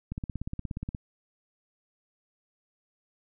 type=click train; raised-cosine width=5 ms; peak=-21 dBFS; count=15; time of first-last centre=0.12-0.948 s; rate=16.9 Hz; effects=none